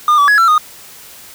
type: tone with pitch steps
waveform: triangle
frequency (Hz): 1211 / 1148 / 1679 / 1349 / 1235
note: D#6 / D6 / G#6 / E6 / D#6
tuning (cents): -47 / -40 / +18 / +40 / -13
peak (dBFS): -5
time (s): 0.08-0.58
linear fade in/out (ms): 2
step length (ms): 100
effects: white hiss -37 dBFS RMS until 1.34 s